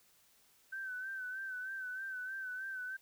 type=tone with vibrato; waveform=sine; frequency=1532 Hz; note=G6; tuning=40 cents flat; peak=-39 dBFS; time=0.72-2.97 s; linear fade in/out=10 ms; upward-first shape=sine; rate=3.2 Hz; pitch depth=50 cents each way; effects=white hiss -68 dBFS RMS until 3.01 s

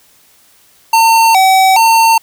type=tone with vibrato; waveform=square; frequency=830.6 Hz; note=G#5; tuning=in tune; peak=-6 dBFS; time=0.93-2.18 s; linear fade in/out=5 ms; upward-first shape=square; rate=1.2 Hz; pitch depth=150 cents each way; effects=white hiss -48 dBFS RMS until 2.22 s

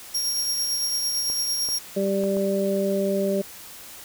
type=tone with tremolo; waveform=sawtooth; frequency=5588 Hz; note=F8; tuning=in tune; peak=-19 dBFS; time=0.14-1.79 s; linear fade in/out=10 ms; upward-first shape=triangle; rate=8.9 Hz; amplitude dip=35%
type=clicks; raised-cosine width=1 ms; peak=-24 dBFS; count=4; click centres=1.3 / 1.688 / 2.238 / 2.369 s
type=harmonic tone; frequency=196 Hz; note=G3; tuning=in tune; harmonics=1 / 2 / 3; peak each=-25 / -25 / -25 dBFS; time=1.96-3.42 s; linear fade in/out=10 ms
effects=white hiss -42 dBFS RMS until 4.04 s

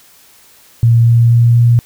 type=tone with pitch steps; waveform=sine; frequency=116.54 / 117.28 / 118.03 / 118.78 Hz; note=A#2 / A#2 / A#2 / A#2; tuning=0 / +11 / +22 / +33 cents; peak=-5 dBFS; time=0.83-1.79 s; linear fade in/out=0 ms; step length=240 ms; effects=white hiss -45 dBFS RMS until 1.85 s

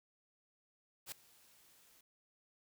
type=noise with ADSR envelope; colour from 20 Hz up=white; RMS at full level=-43 dBFS; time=1.06-2.01 s; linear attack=59 ms; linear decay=4 ms; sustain=-23 dB; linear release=4 ms; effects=none

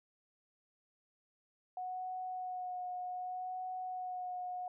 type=tone with vibrato; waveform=sine; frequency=733 Hz; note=F#5; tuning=16 cents flat; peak=-38 dBFS; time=1.77-4.68 s; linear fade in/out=2 ms; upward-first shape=sine; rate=0.65 Hz; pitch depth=18 cents each way; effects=none

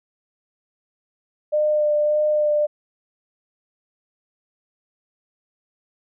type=tone with vibrato; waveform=sine; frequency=601 Hz; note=D5; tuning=40 cents sharp; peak=-16 dBFS; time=1.52-2.67 s; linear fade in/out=20 ms; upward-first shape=sine; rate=1.7 Hz; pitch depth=14 cents each way; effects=none

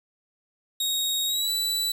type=tone with pitch glide; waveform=sawtooth; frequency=3763 to 3957 Hz; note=A#7 to B7; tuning=+16 to +3 cents; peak=-21 dBFS; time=0.8-1.92 s; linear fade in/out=5 ms; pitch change=+87 cents; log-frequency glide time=1.26-1.5 s; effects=8-bit

